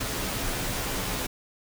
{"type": "noise with comb filter", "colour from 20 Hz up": "pink", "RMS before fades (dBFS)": -30, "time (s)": [0, 1.27], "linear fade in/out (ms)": 10, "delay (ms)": 13, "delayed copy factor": -0.55, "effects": []}